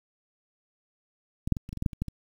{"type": "clicks", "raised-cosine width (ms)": 5, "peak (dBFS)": [-18, -8, -21, -28, -23, -23, -16, -11, -27, -16, -23], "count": 11, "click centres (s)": [1.475, 1.523, 1.568, 1.691, 1.729, 1.773, 1.824, 1.862, 1.932, 2.02, 2.083], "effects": ["8-bit"]}